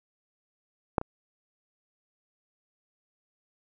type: clicks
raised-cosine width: 1 ms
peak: -8 / -20 dBFS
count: 2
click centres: 0.982 / 1.014 s
effects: none